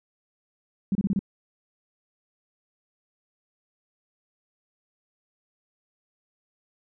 sine tone bursts, 196 Hz, G3, in tune, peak -20 dBFS, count 5, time 0.92-1.192 s, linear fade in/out 2 ms, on 32 ms, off 28 ms, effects none

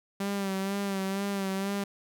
sawtooth tone with vibrato, 196 Hz, G3, in tune, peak -25 dBFS, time 0.2-1.84 s, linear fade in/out 5 ms, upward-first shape sine, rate 2.1 Hz, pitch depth 41 cents each way, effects none

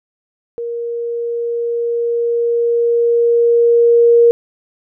sine tone with level ramp, 470 Hz, A#4, 14 cents sharp, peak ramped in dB -20 to -5 dBFS, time 0.58-4.31 s, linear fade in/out 0 ms, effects none

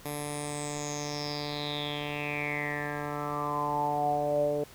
10% pulse tone with low-pass filter sweep, 146.83 Hz, D3, in tune, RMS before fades -32 dBFS, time 0.05-4.64 s, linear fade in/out 5 ms, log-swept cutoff 12000 to 500 Hz, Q 8.3, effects pink hiss -52 dBFS RMS until 4.74 s

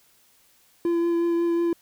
triangle tone with vibrato, 340 Hz, F4, 46 cents flat, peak -18 dBFS, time 0.85-1.73 s, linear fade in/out 2 ms, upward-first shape triangle, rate 5.5 Hz, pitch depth 15 cents each way, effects white hiss -60 dBFS RMS until 1.81 s

